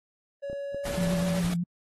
triangle tone with pitch glide, 562 to 571.8 Hz, C#5 to D5, +24 to -46 cents, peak -30 dBFS, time 0.42-1.41 s, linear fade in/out 20 ms, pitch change +30 cents, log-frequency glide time 0.78-1.02 s
clicks, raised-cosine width 2 ms, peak -28 dBFS, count 7, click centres 0.499 / 0.53 / 0.746 / 0.881 / 0.911 / 1.074 / 1.136 s
pink noise with tremolo, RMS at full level -35 dBFS, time 0.85-1.54 s, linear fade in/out 5 ms, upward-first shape triangle, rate 12 Hz, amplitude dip 35%
sine tone with vibrato, 174.61 Hz, F3, in tune, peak -25 dBFS, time 0.97-1.64 s, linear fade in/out 10 ms, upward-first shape triangle, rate 7.9 Hz, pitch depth 53 cents each way
effects AAC 32 kbps

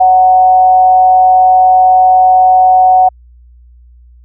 sine tone with frequency modulation, 742 Hz, F#5, 5 cents sharp, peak -3 dBFS, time 0-3.09 s, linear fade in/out 10 ms, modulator 178 Hz, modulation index 0.21, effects added 60 Hz sine -37 dBFS peak until 4.24 s

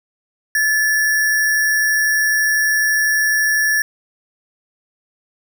sine tone with sample-and-hold, 1734 Hz, A6, 26 cents flat, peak -13 dBFS, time 0.55-3.82 s, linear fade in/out 2 ms, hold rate 7350 Hz, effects none

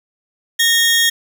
sawtooth tone pair together, 1845 / 3287 Hz, A#6 / G#7, -18 / -19 cents, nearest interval minor seventh, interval 999 cents, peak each -11 dBFS, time 0.59-1.1 s, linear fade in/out 10 ms, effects none

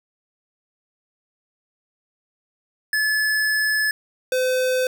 square tone pair in turn, 1722 / 510.9 Hz, A6 / C5, -38 / -41 cents, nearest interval octave + major sixth, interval 2103 cents, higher first, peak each -19 dBFS, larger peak neither, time 2.93-3.91 / 4.32-4.87 s, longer first, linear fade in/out 2 ms, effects none

